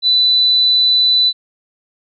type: tone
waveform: sine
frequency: 3988 Hz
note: B7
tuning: 16 cents sharp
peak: -9 dBFS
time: 0.02-1.33 s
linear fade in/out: 50 ms
effects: none